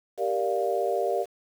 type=chord; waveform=sine; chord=G minor seventh; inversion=none; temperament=equal with one note detuned; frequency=392 / 467.5 / 587.3 / 698.5 Hz; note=G4 / Bb4 / D5 / F5; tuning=0 / +5 / 0 / 0 cents; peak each=-29 dBFS; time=0.17-1.26 s; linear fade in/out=50 ms; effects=8-bit